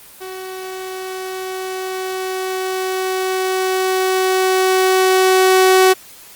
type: tone with level ramp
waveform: sawtooth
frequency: 375.3 Hz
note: F#4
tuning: 25 cents sharp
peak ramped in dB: -24 to -4 dBFS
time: 0.2-5.94 s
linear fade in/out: 20 ms
effects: white hiss -41 dBFS RMS until 6.35 s + Opus 24 kbps